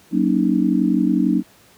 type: chord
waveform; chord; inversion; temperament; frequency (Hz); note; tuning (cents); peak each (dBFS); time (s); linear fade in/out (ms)
sine; D# minor seventh; first; just; 186.68 / 233.3 / 280 / 311.1; F#3 / A#3 / C#4 / D#4; +16 / +2 / +18 / 0; -20; 0.11-1.43; 50
effects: pink hiss -51 dBFS RMS until 1.77 s + high-pass 80 Hz 12 dB/octave